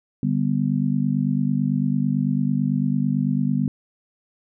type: chord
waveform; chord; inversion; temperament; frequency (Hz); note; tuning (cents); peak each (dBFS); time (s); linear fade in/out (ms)
sine; G major; second; just; 147 / 196 / 245; D3 / G3 / B3; +2 / 0 / -14; -23; 0.23-3.68; 2
effects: none